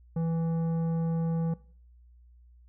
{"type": "tone with tanh clipping", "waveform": "sine", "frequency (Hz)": 164.81, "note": "E3", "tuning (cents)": 0, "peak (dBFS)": -28, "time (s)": [0.16, 1.54], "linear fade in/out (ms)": 5, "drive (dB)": 11, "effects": ["noise-tail reverb RT60 0.5 s tail -20 dB re dry", "added 60 Hz sine -53 dBFS peak until 2.68 s"]}